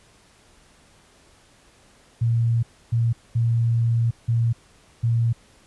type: tone bursts at uneven times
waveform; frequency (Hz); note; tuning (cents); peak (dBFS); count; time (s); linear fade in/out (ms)
sine; 116.2; A#2; -5; -17; 5; 2.21-2.63 / 2.92-3.13 / 3.35-4.11 / 4.28-4.53 / 5.03-5.33; 10
effects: pink hiss -55 dBFS RMS until 5.66 s + resampled to 24000 Hz